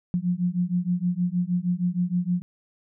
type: beating tone pair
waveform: sine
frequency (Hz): 174.61 / 181.01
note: F3 / F#3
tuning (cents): 0 / -38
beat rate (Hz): 6.4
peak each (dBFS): -25 / -25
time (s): 0.14-2.42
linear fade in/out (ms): 0
effects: none